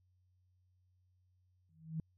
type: tone with exponential growth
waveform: sine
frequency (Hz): 160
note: D#3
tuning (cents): +49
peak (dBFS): -33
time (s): 1.69-2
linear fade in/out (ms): 2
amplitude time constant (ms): 66
effects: added 91 Hz sine -70 dBFS peak until 2.17 s